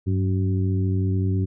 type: harmonic tone with a mistuned harmonic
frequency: 94 Hz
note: F#2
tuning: 28 cents sharp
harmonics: 1 / 2 / 3 / 4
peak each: -20 / -28 / -30 / -33 dBFS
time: 0.06-1.46 s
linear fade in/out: 20 ms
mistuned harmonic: 1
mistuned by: +63 cents
effects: none